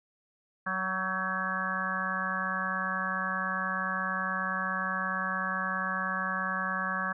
harmonic tone with a mistuned harmonic, 187.1 Hz, F#3, 20 cents sharp, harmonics 1 / 3 / 4 / 5 / 6 / 7 / 8 / 9, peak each -38 / -43 / -42 / -44 / -34 / -38 / -36 / -34 dBFS, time 0.66-7.13 s, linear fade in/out 10 ms, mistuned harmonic 8, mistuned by +57 cents, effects none

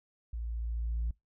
sine tone with level ramp, 57.2 Hz, A#1, 32 cents flat, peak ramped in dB -34 to -27 dBFS, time 0.33-1.11 s, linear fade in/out 5 ms, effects noise-tail reverb RT60 0.2 s tail -26 dB re dry + tanh soft clip ceiling -27 dBFS

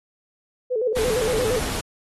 sine tone with vibrato, 468.6 Hz, A#4, 9 cents sharp, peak -20 dBFS, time 0.7-1.6 s, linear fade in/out 20 ms, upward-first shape square, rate 8.7 Hz, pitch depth 120 cents each way
pink noise, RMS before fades -28 dBFS, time 0.96-1.81 s, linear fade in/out 5 ms
effects AAC 32 kbps

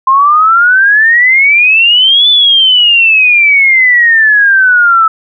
sine exponential two-way sweep, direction up then down, 1046.5 to 3520 to 1302 Hz, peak -3 dBFS, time 0.07-5.08 s, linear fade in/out 5 ms, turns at 2.29 s, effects none

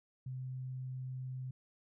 sine tone, 129.1 Hz, C3, 23 cents flat, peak -39 dBFS, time 0.26-1.51 s, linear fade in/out 5 ms, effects none

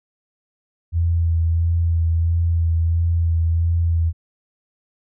sine tone with vibrato, 83.5 Hz, E2, 23 cents sharp, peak -15 dBFS, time 0.92-4.13 s, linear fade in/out 50 ms, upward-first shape sine, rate 1.5 Hz, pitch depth 21 cents each way, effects none

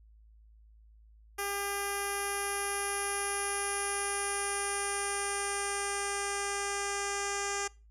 10% pulse tone with low-pass filter sweep, 401.2 Hz, G4, 40 cents sharp, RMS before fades -34 dBFS, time 1.38-7.68 s, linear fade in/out 10 ms, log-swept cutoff 12000 to 7700 Hz, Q 7.2, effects noise-tail reverb RT60 0.3 s tail -23 dB re dry + added 54 Hz sine -55 dBFS peak until 7.9 s

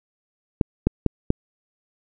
clicks, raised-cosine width 3 ms, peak -4 dBFS, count 4, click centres 0.612 / 0.87 / 1.063 / 1.304 s, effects none

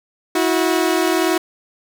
sawtooth tone pair together, 324.2 / 365.5 Hz, E4 / F#4, -29 / -21 cents, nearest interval major second, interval 208 cents, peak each -14 dBFS, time 0.35-1.38 s, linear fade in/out 5 ms, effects none

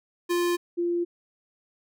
square / sine tone pair in turn, 349.2 / 346.2 Hz, F4 / F4, 0 / -15 cents, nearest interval unison, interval 15 cents, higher first, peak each -23 dBFS, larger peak neither, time 0.29-0.57 / 0.77-1.05 s, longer neither, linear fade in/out 20 ms, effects none

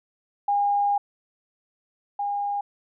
sine tone pair in turn, 812 / 812 Hz, G#5 / G#5, -39 / -39 cents, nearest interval unison, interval 0 cents, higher neither, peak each -19 / -24 dBFS, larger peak first, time 0.48-0.98 / 2.19-2.61 s, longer first, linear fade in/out 5 ms, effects none

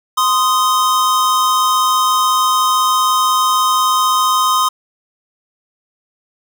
square tone pair together, 1038.3 / 1244.5 Hz, C6 / D#6, -14 / 0 cents, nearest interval minor third, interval 314 cents, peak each -15 dBFS, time 0.17-4.69 s, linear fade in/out 10 ms, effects none

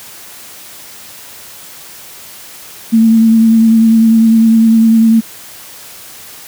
sine tone with vibrato, 224.9 Hz, A3, 38 cents sharp, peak -4 dBFS, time 2.92-5.21 s, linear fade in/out 20 ms, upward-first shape triangle, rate 10 Hz, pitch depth 26 cents each way, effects white hiss -33 dBFS RMS until 6.47 s + high-pass 60 Hz 12 dB/octave

